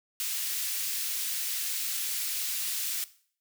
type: high-pass noise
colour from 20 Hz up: white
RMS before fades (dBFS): -32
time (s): 0.2-3.04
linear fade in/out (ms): 0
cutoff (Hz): 2400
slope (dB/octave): 12
effects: noise-tail reverb RT60 0.5 s tail -17 dB re dry